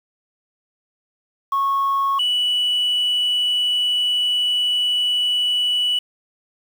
sine tone pair in turn, 1100 / 2956 Hz, C#6 / F#7, -14 / -2 cents, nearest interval octave + perfect fourth, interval 1712 cents, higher second, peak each -15 dBFS, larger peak neither, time 1.52-2.19 / 2.19-5.99 s, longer second, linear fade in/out 5 ms, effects tanh soft clip ceiling -14 dBFS + 7-bit

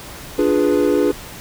triangle chord, D diminished seventh, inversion none, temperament equal, 293.7 / 349.2 / 415.3 / 493.9 Hz, D4 / F4 / Ab4 / Cb5, 0 / 0 / 0 / 0 cents, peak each -16 / -18 / -16 / -18 dBFS, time 0.38-1.12 s, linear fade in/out 10 ms, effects pink hiss -35 dBFS RMS until 1.4 s

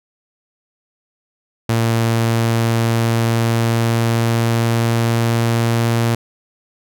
sawtooth tone with pitch glide, 114.7 to 116.3 Hz, A#2 to A#2, -28 to -4 cents, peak -10 dBFS, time 1.69-6.15 s, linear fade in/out 5 ms, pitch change +24 cents, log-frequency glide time 1.99-6.01 s, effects none

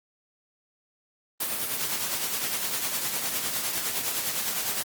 white noise with tremolo, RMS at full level -27 dBFS, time 1.4-4.83 s, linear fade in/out 5 ms, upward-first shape triangle, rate 9.8 Hz, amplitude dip 50%, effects high-pass 100 Hz 12 dB/octave + Opus 32 kbps

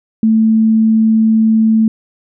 sine tone, 221.2 Hz, A3, 9 cents sharp, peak -7 dBFS, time 0.23-1.88 s, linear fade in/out 2 ms, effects none

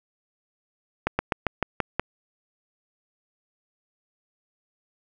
slowing click train, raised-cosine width 0.5 ms, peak -7 dBFS, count 7, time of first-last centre 1.07-1.996 s, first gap 120 ms, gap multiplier 1.1, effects none

